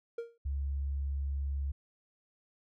triangle tone with exponential decay, 466.2 Hz, A#4, in tune, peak -30 dBFS, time 0.18-0.38 s, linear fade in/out 5 ms, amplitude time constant 42 ms
sine tone, 69.5 Hz, C#2, 5 cents sharp, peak -31 dBFS, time 0.45-1.72 s, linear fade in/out 10 ms
effects none

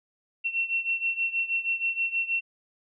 sine beating tone pair, 2712 / 2718.3 Hz, E7 / F7, +49 / -47 cents, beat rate 6.3 Hz, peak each -27 / -30 dBFS, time 0.44-2.41 s, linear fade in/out 20 ms, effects none

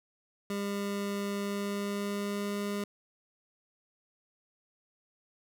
25% pulse tone with pitch glide, 201.3 to 203.5 Hz, G3 to G#3, +46 to -35 cents, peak -28 dBFS, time 0.5-2.84 s, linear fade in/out 2 ms, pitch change +19 cents, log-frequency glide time 1.39-2.58 s, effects none

